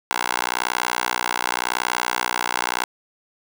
10% pulse tone with high-pass filter, 60.9 Hz, B1, 24 cents flat, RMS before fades -24 dBFS, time 0.11-2.84 s, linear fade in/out 0 ms, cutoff 960 Hz, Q 1.3, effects none

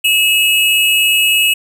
square tone pair together, 2610 / 2887 Hz, E7 / F#7, -18 / -43 cents, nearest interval major second, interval 175 cents, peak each -13 dBFS, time 0.04-1.54 s, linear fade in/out 10 ms, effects none

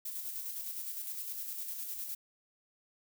violet noise with tremolo, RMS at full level -39 dBFS, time 0.05-2.15 s, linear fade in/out 5 ms, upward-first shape square, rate 9.8 Hz, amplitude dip 35%, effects none

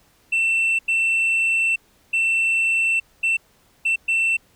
sine tone bursts at uneven times, 2685 Hz, E7, 31 cents sharp, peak -14 dBFS, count 6, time 0.32-0.79 / 0.88-1.76 / 2.13-3 / 3.23-3.37 / 3.85-3.96 / 4.08-4.37 s, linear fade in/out 10 ms, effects tanh soft clip ceiling -16 dBFS + pink hiss -58 dBFS RMS until 4.55 s

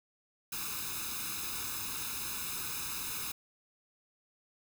white noise with comb filter, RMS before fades -38 dBFS, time 0.52-3.32 s, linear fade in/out 5 ms, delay 0.78 ms, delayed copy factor +0.85, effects none

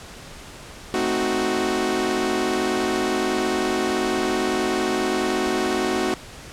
sawtooth chord, A diminished seventh, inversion none, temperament equal, 220 / 261.6 / 311.1 / 370 Hz, A3 / C4 / Eb4 / Gb4, 0 / 0 / 0 / 0 cents, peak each -25 / -24 / -24 / -19 dBFS, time 0.94-6.14 s, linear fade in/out 0 ms, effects pink hiss -40 dBFS RMS until 6.52 s + low-pass 9000 Hz 12 dB/octave

